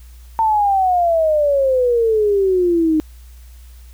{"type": "exponential sweep", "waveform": "sine", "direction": "down", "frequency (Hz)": [905, 306.7], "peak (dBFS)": -12, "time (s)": [0.39, 3], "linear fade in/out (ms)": 0, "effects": ["added 60 Hz sine -37 dBFS peak until 3.93 s", "white hiss -52 dBFS RMS until 3.93 s"]}